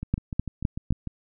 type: two click trains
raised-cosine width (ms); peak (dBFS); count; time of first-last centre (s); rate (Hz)
5; -10 / -19; 4 / 8; 0.14-0.907 / 0.03-1.073; 3.91 / 6.71
effects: none